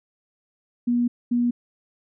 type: tone bursts at uneven times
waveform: sine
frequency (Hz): 241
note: B3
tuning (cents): -42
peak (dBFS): -18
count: 2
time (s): 0.87-1.08 / 1.31-1.51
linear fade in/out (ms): 10
effects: none